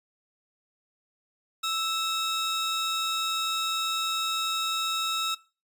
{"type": "tone pair together", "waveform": "35% pulse", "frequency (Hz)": [1318.5, 3779], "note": ["E6", "A#7"], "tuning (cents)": [0, 23], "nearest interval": "octave + tritone", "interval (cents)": 1823, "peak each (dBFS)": -28, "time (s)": [1.63, 5.35], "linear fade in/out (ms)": 10, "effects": ["noise-tail reverb RT60 0.3 s tail -17 dB re dry", "resampled to 32000 Hz"]}